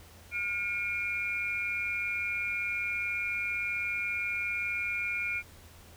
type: tone cluster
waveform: sine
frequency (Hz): 1428 / 2190 / 2395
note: F6 / C#7 / D7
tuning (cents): +38 / -22 / +33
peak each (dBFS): -39 / -37 / -31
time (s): 0.31-5.43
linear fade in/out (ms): 50
effects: added 84 Hz sine -54 dBFS peak until 5.96 s + pink hiss -55 dBFS RMS until 5.96 s